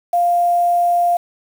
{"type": "tone with quantisation", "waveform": "sine", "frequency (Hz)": 698.5, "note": "F5", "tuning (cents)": 0, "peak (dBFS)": -12, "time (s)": [0.13, 1.17], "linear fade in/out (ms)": 5, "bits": 6, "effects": []}